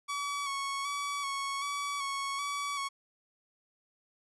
sawtooth tone with vibrato, 1123 Hz, C#6, 22 cents sharp, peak -29 dBFS, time 0.08-2.89 s, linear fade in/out 20 ms, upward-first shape square, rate 1.3 Hz, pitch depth 27 cents each way, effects resampled to 24000 Hz

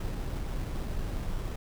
brown noise with sample-and-hold, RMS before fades -33 dBFS, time 0-1.56 s, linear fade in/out 5 ms, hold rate 4410 Hz, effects none

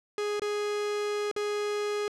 45% pulse tone with dropouts, 415.3 Hz, G#4, in tune, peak -28 dBFS, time 0.18-2.08 s, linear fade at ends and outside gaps 1 ms, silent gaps 0.396-0.419 / 1.314-1.363 s, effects low-pass 7000 Hz 12 dB/octave

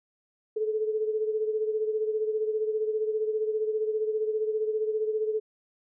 sine beating tone pair, 431.1 / 446.1 Hz, A4 / A4, -35 / +24 cents, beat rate 15 Hz, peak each -26 / -33 dBFS, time 0.56-5.4 s, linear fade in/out 10 ms, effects none

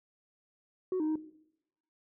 sine tone with pitch steps, 370.7 / 309.3 / 312.5 Hz, F#4 / D#4 / D#4, +3 / -10 / +8 cents, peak -26 dBFS, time 0.92-1.157 s, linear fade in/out 2 ms, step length 79 ms, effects noise-tail reverb RT60 0.8 s tail -17 dB re dry + tanh soft clip ceiling -27 dBFS

